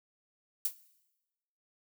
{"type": "noise with exponential decay", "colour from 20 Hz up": "violet", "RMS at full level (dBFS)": -25, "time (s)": [0.65, 0.75], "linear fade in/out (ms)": 5, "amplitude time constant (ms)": 21, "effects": ["noise-tail reverb RT60 1.0 s tail -18 dB re dry"]}